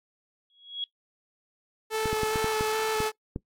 sine tone with exponential growth, 3325 Hz, G#7, 1 cent sharp, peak -26 dBFS, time 0.5-0.84 s, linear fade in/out 1 ms, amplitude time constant 72 ms
sawtooth tone with vibrato, 436 Hz, A4, 16 cents flat, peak -22 dBFS, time 1.9-3.12 s, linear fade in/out 50 ms, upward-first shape square, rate 2.4 Hz, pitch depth 10 cents each way
clicks, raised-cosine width 3 ms, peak -18 dBFS, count 8, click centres 2.057 / 2.13 / 2.233 / 2.358 / 2.444 / 2.609 / 3.004 / 3.361 s
effects noise-tail reverb RT60 0.1 s tail -20 dB re dry + AAC 48 kbps

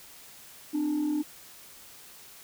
sine tone pair together, 260.2 / 300 Hz, C4 / D4, -9 / +37 cents, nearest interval major second, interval 246 cents, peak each -32 / -24 dBFS, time 0.73-1.23 s, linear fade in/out 20 ms, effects tanh soft clip ceiling -23 dBFS + white hiss -50 dBFS RMS until 2.43 s

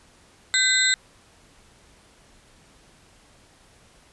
sine tone cluster, 1546 / 2012 / 3667 / 4063 / 7690 Hz, G6 / B6 / A#7 / B7 / B8, -24 / +32 / -29 / +48 / -47 cents, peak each -24 dBFS, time 0.54-0.94 s, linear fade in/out 0 ms, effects pink hiss -55 dBFS RMS until 4.12 s + resampled to 24000 Hz

